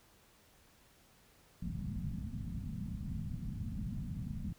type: low-pass noise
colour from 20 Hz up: white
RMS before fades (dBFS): -40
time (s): 1.62-4.53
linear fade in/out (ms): 5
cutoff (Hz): 220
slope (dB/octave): 48
effects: pink hiss -65 dBFS RMS until 4.58 s